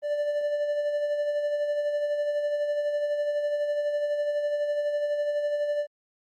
triangle tone with tremolo, 587.3 Hz, D5, in tune, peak -21 dBFS, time 0.02-5.87 s, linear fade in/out 50 ms, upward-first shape sine, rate 12 Hz, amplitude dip 40%, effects Opus 24 kbps

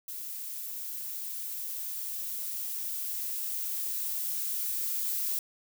violet noise with level ramp, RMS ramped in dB -39 to -31 dBFS, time 0.08-5.39 s, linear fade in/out 2 ms, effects none

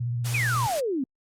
sine tone with vibrato, 120 Hz, B2, 49 cents flat, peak -25 dBFS, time 0-0.67 s, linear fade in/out 10 ms, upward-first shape square, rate 16 Hz, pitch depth 34 cents each way
white noise, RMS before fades -33 dBFS, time 0.24-0.81 s, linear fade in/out 20 ms
sine exponential sweep, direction down, 2589 to 246.9 Hz, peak -24 dBFS, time 0.34-1.04 s, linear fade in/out 5 ms
effects low-pass 11000 Hz 12 dB/octave + Opus 48 kbps

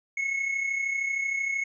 triangle tone pair together, 2184 / 2217 Hz, C#7 / C#7, -26 / 0 cents, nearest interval unison, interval 26 cents, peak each -25 / -33 dBFS, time 0.17-1.64 s, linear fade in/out 5 ms, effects resampled to 22050 Hz

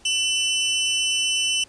sawtooth tone pair together, 2704 / 3000 Hz, E7 / F#7, +43 / +23 cents, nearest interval major second, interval 180 cents, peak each -22 / -18 dBFS, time 0.05-1.64 s, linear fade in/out 5 ms, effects pink hiss -52 dBFS RMS until 1.68 s + resampled to 22050 Hz

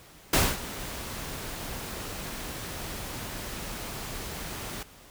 pink noise with ADSR envelope, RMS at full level -20 dBFS, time 0.33-4.83 s, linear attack 6 ms, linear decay 230 ms, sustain -17 dB, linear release 3 ms, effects pink hiss -52 dBFS RMS until 5.1 s

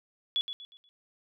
sine tone with echo, 3402 Hz, G#7, 41 cents sharp, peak -25 dBFS, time 0.36-0.41 s, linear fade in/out 0 ms, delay 120 ms, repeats 4, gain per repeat -9 dB, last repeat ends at 0.89 s, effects none

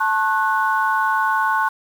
sine chord, F# minor, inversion first, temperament equal with one note detuned, 880 / 1084.7 / 1480 Hz, A5 / C#6 / F#6, 0 / -38 / 0 cents, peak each -20 dBFS, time 0-1.69 s, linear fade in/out 10 ms, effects tanh soft clip ceiling -6 dBFS + 7-bit

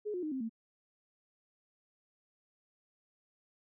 sine tone with pitch steps, 420.4 / 359.7 / 307.8 / 263.3 / 225.3 Hz, G#4 / F#4 / D#4 / C4 / A3, +21 / -49 / -19 / +11 / +41 cents, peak -34 dBFS, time 0.05-0.495 s, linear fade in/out 20 ms, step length 89 ms, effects none

